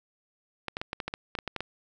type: clicks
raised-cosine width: 0.3 ms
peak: -16 dBFS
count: 12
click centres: 0.683 / 0.769 / 0.815 / 0.931 / 1.002 / 1.08 / 1.139 / 1.352 / 1.388 / 1.477 / 1.563 / 1.606 s
effects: none